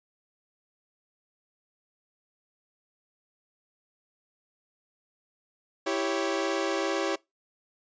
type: chord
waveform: sawtooth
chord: C# diminished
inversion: first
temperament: equal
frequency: 329.6 / 392 / 554.4 Hz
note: E4 / G4 / C#5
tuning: 0 / 0 / 0 cents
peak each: -27 dBFS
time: 5.86-7.16 s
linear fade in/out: 10 ms
effects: noise-tail reverb RT60 0.2 s tail -23 dB re dry + resampled to 16000 Hz